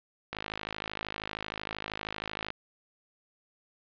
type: click train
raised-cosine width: 0.3 ms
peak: -18 dBFS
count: 116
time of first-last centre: 0.33-2.504 s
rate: 52.9 Hz
effects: resampled to 11025 Hz + 8-bit